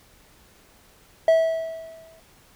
triangle tone with exponential decay, 651 Hz, E5, 22 cents flat, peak -10 dBFS, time 1.28-2.2 s, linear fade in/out 2 ms, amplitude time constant 200 ms, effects pink hiss -55 dBFS RMS until 2.55 s

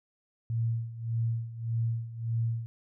sine tone with tremolo, 115 Hz, A#2, 23 cents flat, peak -25 dBFS, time 0.5-2.66 s, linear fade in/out 0 ms, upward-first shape sine, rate 1.7 Hz, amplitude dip 80%, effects none

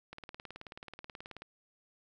click train, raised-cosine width 0.3 ms, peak -29 dBFS, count 25, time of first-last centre 0.13-1.42 s, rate 18.6 Hz, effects none

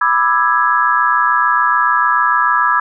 sine chord, E dominant seventh, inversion second, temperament equal with one note detuned, 987.8 / 1191.7 / 1318.5 / 1661.2 Hz, B5 / D6 / E6 / G#6, 0 / +25 / 0 / 0 cents, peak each -16 dBFS, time 0.01-2.8 s, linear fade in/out 5 ms, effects none

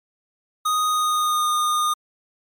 square tone with pitch glide, 1244.5 to 1222.4 Hz, D#6 to D#6, 0 to -31 cents, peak -19 dBFS, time 0.65-1.94 s, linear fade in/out 10 ms, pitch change -31 cents, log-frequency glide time 0.88-1.49 s, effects MP3 96 kbps

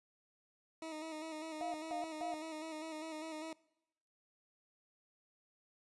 20% pulse tone with vibrato, 315.2 Hz, D#4, 23 cents sharp, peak -38 dBFS, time 0.82-3.53 s, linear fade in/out 2 ms, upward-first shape square, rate 5 Hz, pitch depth 36 cents each way
sine tone bursts, 700 Hz, F5, 4 cents sharp, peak -38 dBFS, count 3, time 1.61-2.34 s, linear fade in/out 0 ms, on 130 ms, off 170 ms
effects noise-tail reverb RT60 0.9 s tail -23 dB re dry + resampled to 24000 Hz

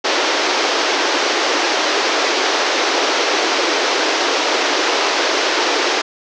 pink band-pass noise, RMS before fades -17 dBFS, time 0.04-6.02 s, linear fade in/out 10 ms, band 310 to 6100 Hz, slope 48 dB/octave, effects none

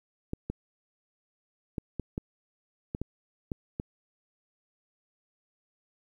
clicks, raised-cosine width 3 ms, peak -19 dBFS, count 9, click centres 0.334 / 0.5 / 1.782 / 1.997 / 2.179 / 2.949 / 3.016 / 3.518 / 3.799 s, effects 10-bit

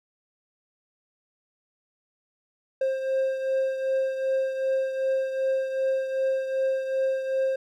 triangle beating tone pair, 530 / 532.6 Hz, C5 / C5, +22 / +31 cents, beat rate 2.6 Hz, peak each -22 / -30 dBFS, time 2.81-7.56 s, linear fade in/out 5 ms, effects none

